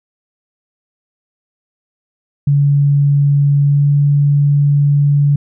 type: tone with pitch glide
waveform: sine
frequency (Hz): 142.5 to 143.66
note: C#3 to D3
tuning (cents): +48 to -38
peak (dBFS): -8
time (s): 2.47-5.36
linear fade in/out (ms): 5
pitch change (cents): +14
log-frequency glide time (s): 3.63-3.88
effects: none